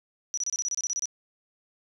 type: tone bursts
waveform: sine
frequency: 5870 Hz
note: F#8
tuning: 15 cents flat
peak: -26 dBFS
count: 12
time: 0.34-1.056 s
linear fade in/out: 0 ms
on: 34 ms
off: 28 ms
effects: none